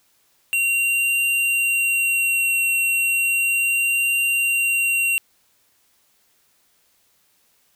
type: tone with vibrato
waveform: square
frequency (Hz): 2751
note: F7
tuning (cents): -27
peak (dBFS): -18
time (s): 0.53-5.18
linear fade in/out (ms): 0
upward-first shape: triangle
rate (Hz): 0.34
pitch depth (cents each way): 11
effects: white hiss -62 dBFS RMS until 7.75 s